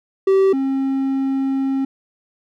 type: tone pair in turn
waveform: triangle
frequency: 386.1 / 269.2 Hz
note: G4 / C4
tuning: -26 / +49 cents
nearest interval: tritone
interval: 625 cents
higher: first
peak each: -9 / -15 dBFS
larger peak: first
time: 0.27-0.53 / 0.53-1.85 s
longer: second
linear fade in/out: 5 ms
effects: none